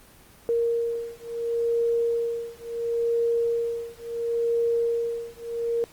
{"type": "beating tone pair", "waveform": "sine", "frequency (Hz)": [466.2, 466.92], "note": ["A#4", "A#4"], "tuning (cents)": [0, 3], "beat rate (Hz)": 0.72, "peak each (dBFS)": -26, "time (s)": [0.49, 5.84], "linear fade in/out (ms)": 0, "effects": ["pink hiss -52 dBFS RMS until 5.92 s", "Opus 24 kbps"]}